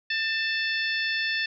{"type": "harmonic tone with a mistuned harmonic", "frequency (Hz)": 880, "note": "A5", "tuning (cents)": 0, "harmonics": [2, 3, 4, 5, 6], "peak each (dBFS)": [-27, -31, -33, -35, -37], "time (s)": [0.1, 1.46], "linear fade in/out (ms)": 5, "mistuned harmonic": 2, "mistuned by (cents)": 28, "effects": []}